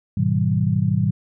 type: chord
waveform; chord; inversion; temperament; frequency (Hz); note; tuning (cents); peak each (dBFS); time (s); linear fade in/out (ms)
sine; G# minor seventh; none; equal with one note detuned; 103.83 / 123.47 / 155.56 / 189.1; G#2 / B2 / D#3 / F#3; 0 / 0 / 0 / +38; -22; 0.17-1.11; 5
effects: none